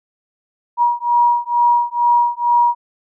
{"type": "beating tone pair", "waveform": "sine", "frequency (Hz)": [955, 957.2], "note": ["A#5", "A#5"], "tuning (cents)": [42, 46], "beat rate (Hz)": 2.2, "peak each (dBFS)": -15, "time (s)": [0.77, 2.75], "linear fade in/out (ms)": 50, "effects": []}